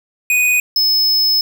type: tone pair in turn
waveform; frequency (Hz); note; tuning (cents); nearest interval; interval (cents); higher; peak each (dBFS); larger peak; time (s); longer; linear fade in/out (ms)
square; 2484 / 5200; D#7 / E8; -3 / -24; octave + minor second; 1279; second; -12; neither; 0.3-0.6 / 0.76-1.41; second; 2
effects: none